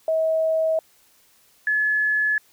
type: tone pair in turn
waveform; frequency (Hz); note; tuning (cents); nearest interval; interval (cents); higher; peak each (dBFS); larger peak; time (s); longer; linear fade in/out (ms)
sine; 641 / 1711.3; E5 / A6; -49 / -49; octave + perfect fourth; 1700; second; -18; neither; 0.08-0.79 / 1.67-2.38; neither; 2
effects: white hiss -58 dBFS RMS until 2.52 s